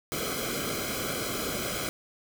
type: noise with comb filter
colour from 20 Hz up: pink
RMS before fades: -32 dBFS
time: 0.12-1.89 s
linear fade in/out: 0 ms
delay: 1.1 ms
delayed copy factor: -0.95
effects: none